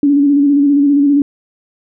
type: tone with vibrato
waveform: sine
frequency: 284.6 Hz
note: C#4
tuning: 46 cents sharp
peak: -7 dBFS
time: 0.03-1.22 s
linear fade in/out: 2 ms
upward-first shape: square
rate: 15 Hz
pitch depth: 34 cents each way
effects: none